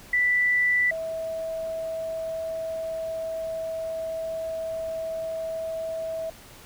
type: tone pair in turn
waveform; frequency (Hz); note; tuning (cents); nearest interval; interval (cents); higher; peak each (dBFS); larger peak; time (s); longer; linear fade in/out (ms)
sine; 1975.5 / 649.4; B6 / E5; 0 / -26; octave + perfect fifth; 1926; first; -19 / -28; first; 0.13-0.91 / 0.91-6.3; second; 5
effects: pink hiss -48 dBFS RMS until 6.65 s